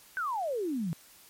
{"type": "exponential sweep", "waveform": "sine", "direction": "down", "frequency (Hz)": [1568, 153.7], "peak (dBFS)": -29, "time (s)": [0.17, 0.93], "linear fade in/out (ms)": 0, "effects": ["white hiss -56 dBFS RMS until 1.29 s", "MP3 64 kbps"]}